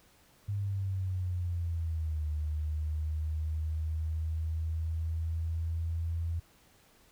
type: linear two-way sweep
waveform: sine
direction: down then up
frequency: 102 to 75.9 to 83.6 Hz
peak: -30 dBFS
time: 0.48-6.4 s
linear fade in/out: 10 ms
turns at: 2.27 s
effects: pink hiss -63 dBFS RMS until 7.11 s